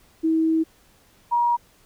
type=tone pair in turn; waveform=sine; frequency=321.7 / 952.7 Hz; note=E4 / A#5; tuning=-42 / +37 cents; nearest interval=octave + perfect fifth; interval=1879 cents; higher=second; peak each=-17 dBFS; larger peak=neither; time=0.23-0.64 / 1.31-1.57 s; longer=first; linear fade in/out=20 ms; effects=pink hiss -57 dBFS RMS until 1.85 s